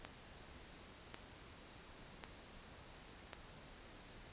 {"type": "click train", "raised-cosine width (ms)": 0.3, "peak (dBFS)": -30, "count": 4, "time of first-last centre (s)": [0.05, 3.332], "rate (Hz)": 0.914, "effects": ["pink hiss -57 dBFS RMS until 4.32 s", "resampled to 8000 Hz"]}